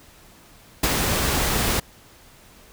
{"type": "noise with ADSR envelope", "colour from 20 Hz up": "pink", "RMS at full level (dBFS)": -18, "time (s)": [0.83, 1.8], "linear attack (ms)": 8, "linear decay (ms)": 44, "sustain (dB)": -4, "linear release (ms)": 8, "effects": ["pink hiss -50 dBFS RMS until 2.72 s"]}